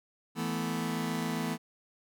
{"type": "chord", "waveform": "sawtooth", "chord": "E suspended fourth", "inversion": "none", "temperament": "just", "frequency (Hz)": [164.81, 219.8, 247.2], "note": ["E3", "A3", "B3"], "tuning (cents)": [0, -2, 2], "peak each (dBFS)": -31, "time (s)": [0.35, 1.58], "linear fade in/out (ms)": 50, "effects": []}